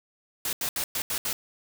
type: noise bursts at uneven times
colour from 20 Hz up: white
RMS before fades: -29 dBFS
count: 6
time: 0.45-0.53 / 0.61-0.69 / 0.76-0.84 / 0.95-1.02 / 1.1-1.18 / 1.25-1.33 s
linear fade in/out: 2 ms
effects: none